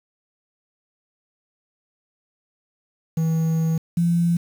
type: tone pair in turn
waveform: triangle / sine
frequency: 161.7 / 170.93 Hz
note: E3 / F3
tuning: -33 / -37 cents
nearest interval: minor second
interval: 96 cents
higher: second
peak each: -16 dBFS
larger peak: neither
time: 3.17-3.78 / 3.97-4.37 s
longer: first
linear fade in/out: 5 ms
effects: 7-bit